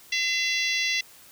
harmonic tone with a mistuned harmonic, 679 Hz, F5, 49 cents flat, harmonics 3 / 4 / 5 / 6 / 7 / 8 / 9, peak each -27 / -29 / -31 / -33 / -34 / -35 / -36 dBFS, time 0.12-1.01 s, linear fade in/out 5 ms, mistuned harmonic 8, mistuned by +44 cents, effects white hiss -51 dBFS RMS until 1.31 s

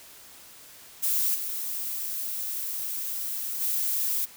violet noise with level steps, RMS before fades -25 / -32 / -27 dBFS, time 1.02-4.26 s, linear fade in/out 20 ms, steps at 1.34 / 3.6 s, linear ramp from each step 20 ms, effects white hiss -49 dBFS RMS until 4.36 s

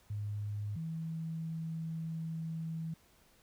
sine tone pair in turn, 103.83 / 162.12 Hz, G#2 / E3, 0 / -29 cents, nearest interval minor sixth, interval 771 cents, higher second, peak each -35 / -36 dBFS, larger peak first, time 0.1-0.76 / 0.76-2.94 s, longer second, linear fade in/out 5 ms, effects pink hiss -66 dBFS RMS until 3.42 s

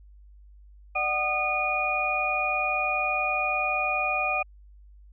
sine tone cluster, 598 / 747 / 1228 / 2447 Hz, D5 / F#5 / D#6 / D#7, +31 / +16 / -23 / -29 cents, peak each -33 / -29 / -32 / -26 dBFS, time 0.95-4.43 s, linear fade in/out 10 ms, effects added 50 Hz sine -48 dBFS peak until 5.12 s

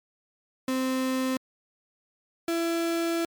35% pulse tone pair in turn, 260 / 334.7 Hz, C4 / E4, -11 / +26 cents, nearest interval major third, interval 437 cents, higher second, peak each -23 dBFS, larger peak neither, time 0.68-1.37 / 2.48-3.25 s, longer second, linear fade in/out 2 ms, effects MP3 96 kbps

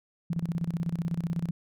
sine tone with tremolo, 168.1 Hz, E3, 34 cents sharp, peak -25 dBFS, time 0.3-1.51 s, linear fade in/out 5 ms, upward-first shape square, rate 16 Hz, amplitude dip 80%, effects none

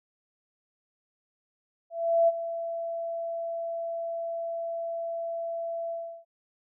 sine tone with ADSR envelope, 670 Hz, E5, 28 cents sharp, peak -17 dBFS, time 1.9-6.25 s, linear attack 380 ms, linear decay 32 ms, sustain -13 dB, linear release 340 ms, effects none

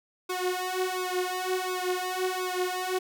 sawtooth tone with flanger, 367.4 Hz, F#4, 12 cents flat, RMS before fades -30 dBFS, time 0.29-2.99 s, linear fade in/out 10 ms, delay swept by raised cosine 0.82 to 4.42 ms, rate 1.4 Hz, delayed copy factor +1, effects none

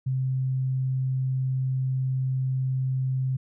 sine tone, 130.81 Hz, C3, in tune, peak -23 dBFS, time 0.06-3.37 s, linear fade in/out 10 ms, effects none

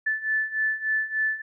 sine beating tone pair, 1747 / 1750.4 Hz, A6 / A6, -13 / -9 cents, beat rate 3.4 Hz, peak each -28 / -25 dBFS, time 0.06-1.42 s, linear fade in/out 10 ms, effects none

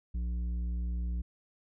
triangle tone with tanh clipping, 59.6 Hz, A#1, 39 cents sharp, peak -32 dBFS, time 0.14-1.22 s, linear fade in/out 10 ms, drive 12 dB, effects none

